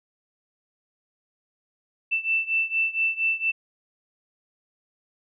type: beating tone pair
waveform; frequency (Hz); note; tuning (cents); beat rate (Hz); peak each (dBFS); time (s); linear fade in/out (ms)
sine; 2661 / 2665.3; E7 / E7; +16 / +18; 4.3; -24 / -26; 2.11-3.52; 20
effects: none